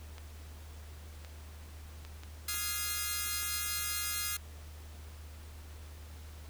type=clicks; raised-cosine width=0.2 ms; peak=-31 dBFS; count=6; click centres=0.182 / 1.248 / 2.05 / 2.235 / 2.543 / 3.428 s
type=chord; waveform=5% pulse; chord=F minor seventh; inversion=third; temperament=equal; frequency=1244.5 / 1396.9 / 1661.2 / 2093 Hz; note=Eb6 / F6 / Ab6 / C7; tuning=0 / 0 / 0 / 0 cents; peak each=-28 dBFS; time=2.48-4.37 s; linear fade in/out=5 ms
effects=added 76 Hz sine -46 dBFS peak until 6.49 s + pink hiss -56 dBFS RMS until 6.49 s